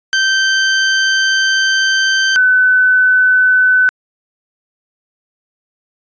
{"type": "tone pair in turn", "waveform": ["sawtooth", "sine"], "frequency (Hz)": [1556, 1507.3], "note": ["G6", "F#6"], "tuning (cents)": [-13, 32], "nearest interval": "minor second", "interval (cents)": 55, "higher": "first", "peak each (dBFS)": -7, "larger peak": "neither", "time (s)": [[0.13, 2.36], [2.36, 3.89]], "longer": "first", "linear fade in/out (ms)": 0, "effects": ["resampled to 16000 Hz"]}